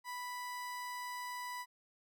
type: tone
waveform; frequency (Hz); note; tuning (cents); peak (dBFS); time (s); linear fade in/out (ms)
30% pulse; 987.8; B5; 0; -38; 0.04-1.66; 50
effects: none